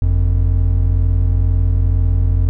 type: tone pair together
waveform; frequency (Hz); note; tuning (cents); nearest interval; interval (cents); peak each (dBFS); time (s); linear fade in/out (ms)
triangle; 47.52 / 89.6; F#1 / F2; +47 / +45; major seventh; 1098; -12; 0.02-2.49; 0
effects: none